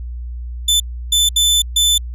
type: tone bursts at uneven times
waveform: sawtooth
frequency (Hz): 3520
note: A7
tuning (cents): 0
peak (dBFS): -8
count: 4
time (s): 0.68-0.8 / 1.12-1.29 / 1.36-1.62 / 1.76-1.98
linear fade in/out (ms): 5
effects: added 60 Hz sine -24 dBFS peak until 2.14 s + resampled to 32000 Hz